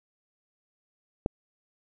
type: click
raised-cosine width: 2 ms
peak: -12 dBFS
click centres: 1.261 s
effects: none